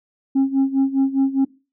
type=tone with tremolo; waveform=sine; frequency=270.3 Hz; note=C#4; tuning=44 cents flat; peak=-10 dBFS; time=0.35-1.45 s; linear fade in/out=10 ms; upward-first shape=sine; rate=4.9 Hz; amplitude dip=85%; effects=noise-tail reverb RT60 0.3 s tail -21 dB re dry + tanh soft clip ceiling -12 dBFS